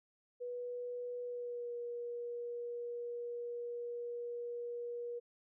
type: tone with pitch glide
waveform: sine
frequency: 488.9 to 478 Hz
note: B4 to A#4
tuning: -18 to +43 cents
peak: -39 dBFS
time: 0.4-5.2 s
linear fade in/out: 20 ms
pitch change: -39 cents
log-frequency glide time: 1.23-1.74 s
effects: none